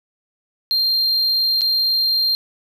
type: tone with dropouts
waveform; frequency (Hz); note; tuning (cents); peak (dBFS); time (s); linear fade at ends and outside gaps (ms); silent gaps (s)
triangle; 4186; C8; 0; -14; 0.71-2.35; 0; 1.61-1.617
effects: none